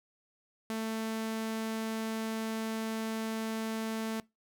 sawtooth tone, 222 Hz, A3, 16 cents sharp, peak -29 dBFS, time 0.7-4.2 s, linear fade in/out 0 ms, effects noise-tail reverb RT60 0.2 s tail -21 dB re dry

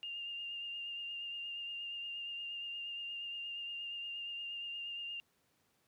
sine tone with vibrato, 2807 Hz, F7, 8 cents sharp, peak -40 dBFS, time 0.03-5.2 s, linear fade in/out 0 ms, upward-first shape triangle, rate 8.5 Hz, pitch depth 23 cents each way, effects pink hiss -75 dBFS RMS until 5.87 s + high-pass 100 Hz 12 dB/octave

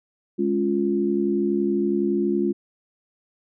sine chord, Db major, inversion second, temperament equal, 207.7 / 277.2 / 349.2 Hz, Ab3 / Db4 / F4, 0 / 0 / 0 cents, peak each -24 / -26 / -22 dBFS, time 0.38-2.53 s, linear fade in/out 20 ms, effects none

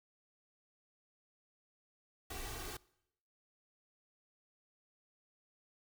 pink noise with comb filter, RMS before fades -44 dBFS, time 2.3-2.77 s, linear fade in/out 5 ms, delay 2.6 ms, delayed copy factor +0.85, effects noise-tail reverb RT60 0.8 s tail -23 dB re dry

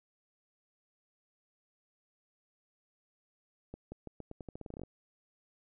accelerating click train, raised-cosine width 2 ms, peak -30 dBFS, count 16, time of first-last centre 3.74-4.835 s, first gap 180 ms, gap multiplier 0.85, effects none

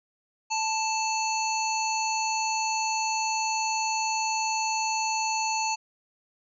harmonic tone with a mistuned harmonic, 880 Hz, A5, in tune, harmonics 1 / 3 / 5 / 7 / 8, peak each -27 / -32 / -34 / -35 / -36 dBFS, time 0.5-5.76 s, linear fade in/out 20 ms, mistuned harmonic 8, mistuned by -65 cents, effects none

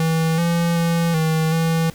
square tone with pitch steps, 162.1 / 169.7 / 168.1 / 159.5 / 163.6 Hz, E3 / F3 / E3 / D#3 / E3, -29 / -49 / +34 / +43 / -13 cents, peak -17 dBFS, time 0-1.9 s, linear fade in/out 2 ms, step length 380 ms, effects pink hiss -44 dBFS RMS until 1.94 s

